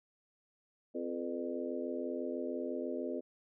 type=harmonic tone with a mistuned harmonic; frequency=86.1 Hz; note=F2; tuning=24 cents flat; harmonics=3 / 4 / 5 / 6 / 7; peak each=-40 / -41 / -42 / -43 / -43 dBFS; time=0.94-3.21 s; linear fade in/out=20 ms; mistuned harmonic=6; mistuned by=-62 cents; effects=none